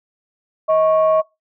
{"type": "tone pair together", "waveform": "sine", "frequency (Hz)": [633, 1102.9], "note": ["D#5", "C#6"], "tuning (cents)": [30, -9], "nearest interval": "minor seventh", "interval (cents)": 961, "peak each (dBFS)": [-12, -19], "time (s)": [0.68, 1.22], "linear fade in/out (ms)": 20, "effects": ["noise-tail reverb RT60 0.2 s tail -20 dB re dry", "tanh soft clip ceiling -5 dBFS"]}